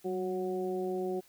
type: harmonic tone with a mistuned harmonic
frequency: 184.3 Hz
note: F#3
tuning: 7 cents flat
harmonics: 1 / 2 / 3 / 4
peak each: -39 / -32 / -43 / -41 dBFS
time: 0.04-1.21 s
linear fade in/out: 20 ms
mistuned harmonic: 1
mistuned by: +45 cents
effects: white hiss -62 dBFS RMS until 1.28 s